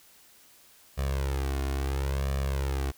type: tone with flanger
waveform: sawtooth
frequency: 68.1 Hz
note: C#2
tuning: 30 cents flat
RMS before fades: -29 dBFS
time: 0.97-2.92 s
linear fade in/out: 20 ms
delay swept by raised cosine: 1.7 to 2.8 ms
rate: 0.73 Hz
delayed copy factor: +0.85
effects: white hiss -57 dBFS RMS until 2.97 s